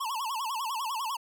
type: tone with vibrato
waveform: square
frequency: 987.8 Hz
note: B5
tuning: in tune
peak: -31 dBFS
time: 0-1.17 s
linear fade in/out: 10 ms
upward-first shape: sine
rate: 10 Hz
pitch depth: 230 cents each way
effects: none